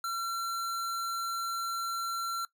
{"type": "tone", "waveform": "square", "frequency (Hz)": 1360, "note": "F6", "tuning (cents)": -46, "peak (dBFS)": -32, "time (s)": [0.04, 2.45], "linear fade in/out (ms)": 2, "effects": ["noise-tail reverb RT60 0.1 s tail -19 dB re dry"]}